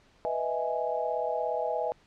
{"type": "chord", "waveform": "sine", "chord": "E major seventh", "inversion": "second", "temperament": "equal", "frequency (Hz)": [493.9, 622.3, 659.3, 830.6], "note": ["B4", "D#5", "E5", "G#5"], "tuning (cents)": [0, 0, 0, 0], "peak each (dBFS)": -33, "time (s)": [0.25, 1.92], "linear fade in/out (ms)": 0, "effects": ["pink hiss -62 dBFS RMS until 2.06 s", "low-pass 5000 Hz 12 dB/octave"]}